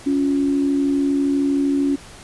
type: tone pair together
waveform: sine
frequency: 280 / 352.8 Hz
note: C#4 / F4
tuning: +18 / +18 cents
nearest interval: major third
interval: 400 cents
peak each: -16 / -26 dBFS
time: 0.06-1.96 s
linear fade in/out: 10 ms
effects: pink hiss -41 dBFS RMS until 2.23 s + resampled to 24000 Hz